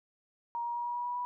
sine tone with pitch steps, 943 / 949 / 955.1 / 961.1 / 967.3 / 973.4 / 979.6 Hz, A#5 / A#5 / A#5 / B5 / B5 / B5 / B5, +20 / +31 / +42 / -47 / -36 / -25 / -14 cents, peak -32 dBFS, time 0.55-1.25 s, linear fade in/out 0 ms, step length 100 ms, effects none

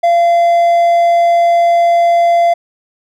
triangle tone, 686 Hz, F5, 31 cents flat, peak -5 dBFS, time 0.03-2.54 s, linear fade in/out 10 ms, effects none

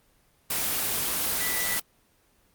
sine tone in noise, 1975.5 Hz, B6, in tune, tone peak -31 dBFS, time 1.4-1.78 s, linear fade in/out 5 ms, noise white, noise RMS -27 dBFS, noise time 0.5-1.8 s, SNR -7 dB, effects pink hiss -64 dBFS RMS until 2.54 s + Opus 24 kbps

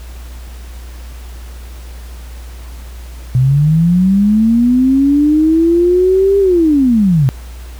sine linear two-way sweep, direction up then down, 123.47 to 400 to 123.47 Hz, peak -7 dBFS, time 3.35-7.29 s, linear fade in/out 0 ms, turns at 6.39 s, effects added 60 Hz sine -27 dBFS peak until 7.79 s + pink hiss -40 dBFS RMS until 7.79 s

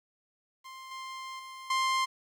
sawtooth tone with level steps, 1051 Hz, C6, 7 cents sharp, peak -40 / -35 / -39 / -22 dBFS, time 0.64-2.06 s, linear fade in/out 20 ms, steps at 0.91 / 1.39 / 1.7 s, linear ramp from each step 5 ms, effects low-pass 7000 Hz 12 dB/octave + 10-bit

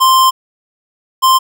square tone pair in turn, 1046.5 / 1046.5 Hz, C6 / C6, 0 / 0 cents, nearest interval unison, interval 0 cents, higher neither, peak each -7 dBFS, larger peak neither, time 0-0.31 / 1.22-1.39 s, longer first, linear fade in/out 20 ms, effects none

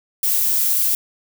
violet noise, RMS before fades -18 dBFS, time 0.23-0.95 s, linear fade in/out 2 ms, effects none

